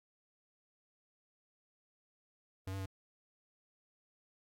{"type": "tone with pitch steps", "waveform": "square", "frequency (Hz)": [94.9, 97.2, 95.7], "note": ["F#2", "G2", "G2"], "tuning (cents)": [44, -14, -41], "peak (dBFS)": -39, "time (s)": [2.67, 2.859], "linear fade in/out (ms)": 5, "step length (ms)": 63, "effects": ["AAC 64 kbps"]}